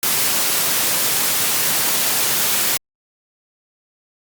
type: high-pass noise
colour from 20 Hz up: white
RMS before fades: -18 dBFS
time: 0.03-2.77 s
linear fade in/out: 0 ms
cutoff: 100 Hz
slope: 96 dB/octave
effects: Opus 48 kbps